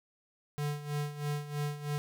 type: tone with tremolo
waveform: square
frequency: 146.83 Hz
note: D3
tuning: in tune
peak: -31 dBFS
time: 0.58-1.98 s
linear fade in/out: 0 ms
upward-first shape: sine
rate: 3.1 Hz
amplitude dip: 75%
effects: none